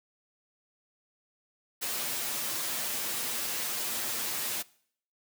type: noise with comb filter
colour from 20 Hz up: white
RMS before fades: -33 dBFS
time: 1.81-4.63 s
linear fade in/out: 20 ms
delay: 8.5 ms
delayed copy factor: +0.65
effects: noise-tail reverb RT60 0.6 s tail -22 dB re dry + high-pass 150 Hz 12 dB/octave